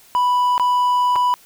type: tone with dropouts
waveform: triangle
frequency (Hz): 988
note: B5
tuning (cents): 0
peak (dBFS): -12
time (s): 0.15-1.34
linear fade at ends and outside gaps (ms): 0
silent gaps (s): 0.579-0.597 / 1.157-1.161
effects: white hiss -49 dBFS RMS until 1.45 s